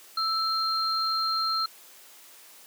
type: tone pair together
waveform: sine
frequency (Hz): 1318.5 / 4186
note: E6 / C8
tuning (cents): 0 / 0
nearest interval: octave + minor sixth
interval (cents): 2000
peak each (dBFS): -27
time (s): 0.17-1.66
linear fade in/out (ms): 5
effects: white hiss -51 dBFS RMS until 2.66 s + high-pass 300 Hz 12 dB/octave